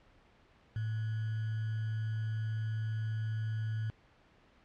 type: tone with sample-and-hold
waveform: sine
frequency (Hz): 110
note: A2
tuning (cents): 0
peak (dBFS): -32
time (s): 0.76-3.9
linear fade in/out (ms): 0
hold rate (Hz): 1575
effects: pink hiss -64 dBFS RMS until 4.64 s + low-pass 3000 Hz 12 dB/octave